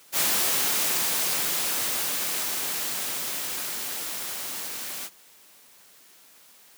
white noise with level ramp, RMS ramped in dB -23 to -35 dBFS, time 0.12-5.1 s, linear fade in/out 50 ms, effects white hiss -54 dBFS RMS until 6.77 s + high-pass 150 Hz 12 dB/octave

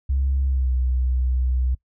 sine tone with pitch glide, 67.5 to 63.34 Hz, C#2 to B1, -45 to +44 cents, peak -17 dBFS, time 0.09-1.75 s, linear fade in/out 10 ms, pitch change -111 cents, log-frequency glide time 0.45-0.71 s, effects noise-tail reverb RT60 0.1 s tail -22 dB re dry + tanh soft clip ceiling -14 dBFS

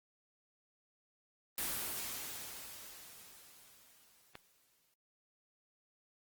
white noise with exponential decay, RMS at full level -36 dBFS, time 1.58-4.94 s, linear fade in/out 1 ms, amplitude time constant 730 ms
click, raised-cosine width 0.3 ms, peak -30 dBFS, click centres 4.354 s
effects Opus 24 kbps

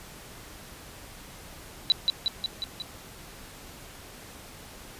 sine tone with echo, 3951 Hz, B7, in tune, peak -16 dBFS, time 1.9-1.92 s, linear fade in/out 0 ms, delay 180 ms, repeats 5, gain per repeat -3 dB, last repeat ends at 2.82 s, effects pink hiss -46 dBFS RMS until 4.99 s + resampled to 32000 Hz

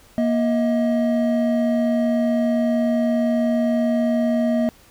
triangle tone pair together, 236.4 / 633.7 Hz, A#3 / D#5, +24 / +32 cents, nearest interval octave + perfect fourth, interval 1708 cents, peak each -16 / -20 dBFS, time 0.18-4.69 s, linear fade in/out 0 ms, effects pink hiss -51 dBFS RMS until 4.9 s

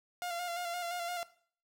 sawtooth tone with vibrato, 698.5 Hz, F5, in tune, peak -32 dBFS, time 0.22-1.23 s, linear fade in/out 0 ms, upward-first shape square, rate 5.8 Hz, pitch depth 31 cents each way, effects noise-tail reverb RT60 0.5 s tail -17 dB re dry

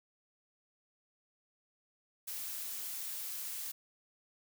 blue noise, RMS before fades -41 dBFS, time 2.27-3.72 s, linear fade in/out 10 ms, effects none

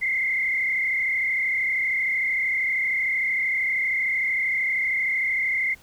sine tone with frequency modulation, 2093 Hz, C7, in tune, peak -21 dBFS, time 0.01-5.75 s, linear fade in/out 20 ms, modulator 33 Hz, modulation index 2.2, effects pink hiss -53 dBFS RMS until 5.82 s

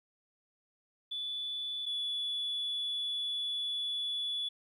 sine tone pair in turn, 3466 / 3430 Hz, A7 / A7, -27 / -45 cents, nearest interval unison, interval 18 cents, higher first, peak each -34 / -31 dBFS, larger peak second, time 1.11-1.86 / 1.86-4.49 s, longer second, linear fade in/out 10 ms, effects tanh soft clip ceiling -29 dBFS + 12-bit

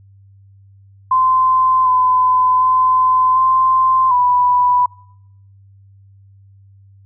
sine tone with pitch steps, 1034 / 1015 / 1025 / 1041 / 988 Hz, C6 / B5 / C6 / C6 / B5, -21 / +47 / -36 / -9 / 0 cents, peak -10 dBFS, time 1.11-4.86 s, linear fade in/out 5 ms, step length 750 ms, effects noise-tail reverb RT60 0.8 s tail -25 dB re dry + added 98 Hz sine -43 dBFS peak until 7.05 s

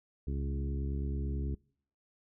harmonic tone with a mistuned harmonic, 69.3 Hz, C#2, in tune, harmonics 1 / 2 / 3 / 4 / 5 / 6, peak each -33 / -39 / -43 / -45 / -47 / -49 dBFS, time 0.27-1.55 s, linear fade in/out 5 ms, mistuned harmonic 2, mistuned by -18 cents, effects noise-tail reverb RT60 0.6 s tail -25 dB re dry

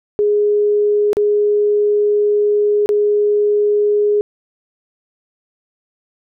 sine tone with dropouts, 415.3 Hz, G#4, in tune, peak -11 dBFS, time 0.19-4.21 s, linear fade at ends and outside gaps 0 ms, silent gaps 1.131-1.169 / 2.86-2.891 s, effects none

